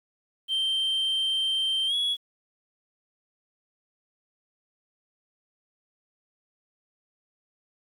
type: tone with pitch glide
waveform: sine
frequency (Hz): 3136 to 3361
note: G7 to G#7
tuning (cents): 0 to +20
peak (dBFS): -21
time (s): 0.48-2.17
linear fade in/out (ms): 50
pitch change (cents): +120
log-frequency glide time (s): 1.87-1.94
effects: tanh soft clip ceiling -22 dBFS + 9-bit